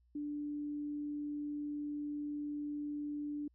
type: tone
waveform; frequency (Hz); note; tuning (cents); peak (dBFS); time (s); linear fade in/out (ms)
sine; 293.6; D4; 0; -37; 0.15-3.48; 5
effects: added 60 Hz sine -67 dBFS peak until 3.54 s